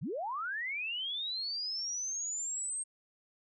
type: linear sweep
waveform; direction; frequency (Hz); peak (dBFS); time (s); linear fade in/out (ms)
sine; up; 97.7 to 8490; -34; 0.01-2.84; 20
effects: none